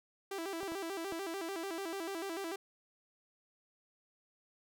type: tone with vibrato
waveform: sawtooth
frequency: 360 Hz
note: F#4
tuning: 47 cents flat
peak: -34 dBFS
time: 0.31-2.56 s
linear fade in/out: 5 ms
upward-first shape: square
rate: 6.8 Hz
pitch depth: 150 cents each way
type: clicks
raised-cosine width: 1 ms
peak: -32 dBFS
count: 3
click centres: 0.631 / 0.72 / 1.124 s
effects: none